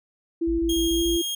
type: tone with pitch glide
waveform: sine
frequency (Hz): 333.1 to 338.7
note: E4 to E4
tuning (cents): +18 to +47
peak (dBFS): -21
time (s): 0.41-1.22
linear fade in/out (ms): 10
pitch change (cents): +29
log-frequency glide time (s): 0.91-1.05
type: tone bursts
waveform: sine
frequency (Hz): 55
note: A1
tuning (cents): 0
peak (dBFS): -28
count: 5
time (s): 0.47-1.17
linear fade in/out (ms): 10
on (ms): 120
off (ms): 25
type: tone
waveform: sawtooth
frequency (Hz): 3248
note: G#7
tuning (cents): -39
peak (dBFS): -23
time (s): 0.69-1.35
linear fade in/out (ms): 5
effects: none